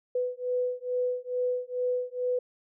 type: beating tone pair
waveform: sine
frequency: 496.6 / 498.9 Hz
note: B4 / B4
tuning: +9 / +17 cents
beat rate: 2.3 Hz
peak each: -30 dBFS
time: 0.15-2.39 s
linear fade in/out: 5 ms
effects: none